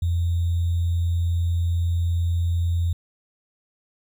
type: tone with sample-and-hold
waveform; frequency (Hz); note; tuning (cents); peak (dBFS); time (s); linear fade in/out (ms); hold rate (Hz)
sine; 85.6; F2; -34; -19; 0.02-2.93; 5; 3675
effects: none